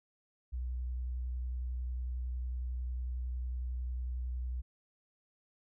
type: tone with vibrato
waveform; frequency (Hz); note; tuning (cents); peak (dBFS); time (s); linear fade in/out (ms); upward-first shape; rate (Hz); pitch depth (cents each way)
sine; 62; B1; +7; -34; 0.52-4.62; 20; triangle; 11; 22
effects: none